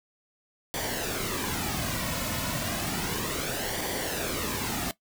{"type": "noise with flanger", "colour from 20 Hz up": "pink", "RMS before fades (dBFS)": -31, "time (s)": [0.74, 4.91], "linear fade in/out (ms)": 0, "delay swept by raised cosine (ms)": [0.75, 2.55], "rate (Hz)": 0.32, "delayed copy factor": -0.6, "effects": ["noise-tail reverb RT60 0.1 s tail -17 dB re dry"]}